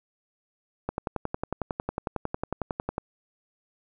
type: click train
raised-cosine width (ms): 1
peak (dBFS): -14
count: 24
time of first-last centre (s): 0.89-2.981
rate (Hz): 11
effects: none